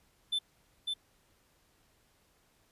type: tone with echo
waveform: triangle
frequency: 3526 Hz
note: A7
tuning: 3 cents sharp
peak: -27 dBFS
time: 0.32-0.39 s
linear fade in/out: 10 ms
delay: 550 ms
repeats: 1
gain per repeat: -3 dB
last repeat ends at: 0.94 s
effects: pink hiss -69 dBFS RMS until 2.71 s + resampled to 32000 Hz